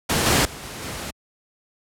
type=noise with level steps; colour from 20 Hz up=pink; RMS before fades=-20 / -17 / -36 / -34 / -31 dBFS; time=0.09-1.11 s; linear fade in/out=10 ms; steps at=0.26 / 0.45 / 0.63 / 0.82 s; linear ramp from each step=2 ms; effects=high-pass 60 Hz 12 dB/octave + low-pass 12000 Hz 12 dB/octave